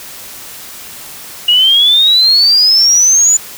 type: exponential sweep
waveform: sine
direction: up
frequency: 2863 to 7040 Hz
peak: -5 dBFS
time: 1.48-3.37 s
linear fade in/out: 5 ms
effects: white hiss -30 dBFS RMS until 3.57 s